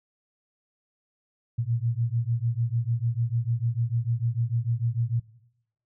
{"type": "beating tone pair", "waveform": "sine", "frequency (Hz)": [114, 120.7], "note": ["A#2", "B2"], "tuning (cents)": [-38, -39], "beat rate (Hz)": 6.7, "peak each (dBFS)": -27, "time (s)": [1.58, 5.2], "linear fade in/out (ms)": 10, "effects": ["noise-tail reverb RT60 0.8 s tail -19 dB re dry"]}